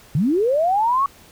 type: linear sweep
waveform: sine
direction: up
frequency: 125.8 to 1139 Hz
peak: -15 dBFS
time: 0.15-1.06 s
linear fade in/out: 2 ms
effects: pink hiss -48 dBFS RMS until 1.31 s